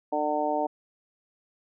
harmonic tone, 150 Hz, D3, 37 cents sharp, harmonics 2 / 3 / 4 / 5 / 6, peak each -32 / -34 / -29 / -29 / -31 dBFS, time 0.12-0.67 s, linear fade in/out 10 ms, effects none

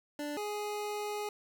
25% pulse tone pair in turn, 293.7 / 416.8 Hz, D4 / G#4, 0 / +6 cents, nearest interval tritone, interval 606 cents, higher second, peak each -32 / -31 dBFS, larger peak second, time 0.19-0.37 / 0.37-1.29 s, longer second, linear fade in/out 2 ms, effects none

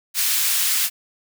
white high-pass noise, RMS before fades -20 dBFS, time 0.14-0.9 s, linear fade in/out 50 ms, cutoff 1800 Hz, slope 12 dB/octave, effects none

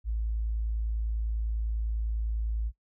sine tone, 55 Hz, A1, in tune, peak -27 dBFS, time 0.04-2.72 s, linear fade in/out 50 ms, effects noise-tail reverb RT60 0.1 s tail -20 dB re dry

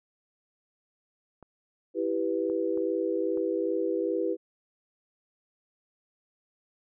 clicks, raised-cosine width 1 ms, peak -34 dBFS, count 4, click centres 1.427 / 2.499 / 2.775 / 3.374 s
sine chord, E minor, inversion none, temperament equal, 329.6 / 392 / 493.9 Hz, E4 / G4 / B4, 0 / 0 / 0 cents, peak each -30 dBFS, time 1.94-4.37 s, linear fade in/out 50 ms
effects none

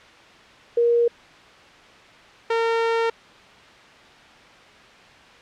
sine / sawtooth tone pair in turn, 472.1 / 457.6 Hz, A#4 / A#4, +22 / -32 cents, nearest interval minor second, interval 54 cents, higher first, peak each -15 dBFS, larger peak neither, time 0.77-1.08 / 2.5-3.1 s, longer second, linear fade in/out 5 ms, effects white hiss -47 dBFS RMS until 5.41 s + low-pass 3000 Hz 12 dB/octave

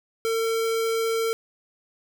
square tone, 452.4 Hz, A4, 48 cents sharp, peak -23 dBFS, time 0.25-1.33 s, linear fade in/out 0 ms, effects none

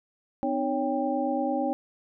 sine tone cluster, 257 / 305.8 / 557 / 791 Hz, C4 / D#4 / C#5 / G5, -31 / -30 / +8 / +15 cents, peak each -30 dBFS, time 0.43-1.73 s, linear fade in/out 0 ms, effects none

